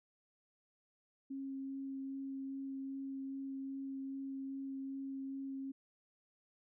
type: tone with vibrato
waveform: sine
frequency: 270.6 Hz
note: C#4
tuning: 42 cents flat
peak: -40 dBFS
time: 1.3-5.72 s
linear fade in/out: 10 ms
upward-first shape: sine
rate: 2.5 Hz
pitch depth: 8 cents each way
effects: none